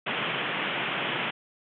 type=band-pass noise; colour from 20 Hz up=white; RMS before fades=-30 dBFS; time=0.06-1.31 s; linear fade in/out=10 ms; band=120 to 3300 Hz; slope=96 dB/octave; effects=none